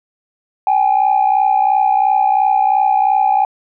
sine tone pair together, 776 / 838.9 Hz, G5 / G#5, -18 / +17 cents, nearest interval minor second, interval 135 cents, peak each -12 dBFS, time 0.67-3.45 s, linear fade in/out 2 ms, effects tanh soft clip ceiling -5 dBFS

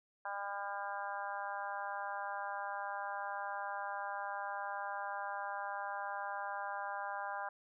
harmonic tone, 200.7 Hz, G3, 41 cents sharp, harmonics 3 / 4 / 5 / 6 / 7 / 8, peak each -48 / -42 / -44 / -49 / -47 / -46 dBFS, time 0.25-7.49 s, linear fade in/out 5 ms, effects none

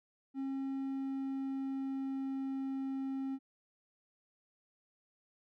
triangle tone with pitch glide, 270 to 268.4 Hz, C#4 to C4, -45 to +44 cents, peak -33 dBFS, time 0.34-3.39 s, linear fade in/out 50 ms, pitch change -11 cents, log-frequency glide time 0.77-3.03 s, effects none

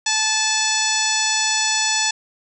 harmonic tone with a mistuned harmonic, 871 Hz, A5, 18 cents flat, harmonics 1 / 2 / 3 / 4 / 5 / 6 / 7 / 8 / 9, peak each -26 / -26 / -26 / -26 / -26 / -26 / -26 / -26 / -26 dBFS, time 0.06-2.11 s, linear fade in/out 5 ms, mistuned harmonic 7, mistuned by -60 cents, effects none

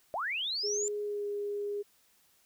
sine linear sweep, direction up, 580 to 7320 Hz, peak -31 dBFS, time 0.14-0.88 s, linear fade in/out 0 ms
sine tone with pitch glide, 415.3 to 409.3 Hz, G#4 to G#4, 0 to -25 cents, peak -32 dBFS, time 0.63-1.83 s, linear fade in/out 20 ms, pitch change -25 cents, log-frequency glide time 1.02-1.26 s
effects white hiss -67 dBFS RMS until 2.45 s

